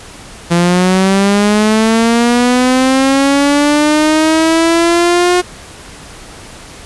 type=linear sweep; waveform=sawtooth; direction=up; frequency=169.7 to 360.4 Hz; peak=-4 dBFS; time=0.5-5.42 s; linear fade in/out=20 ms; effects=pink hiss -33 dBFS RMS until 6.85 s + resampled to 24000 Hz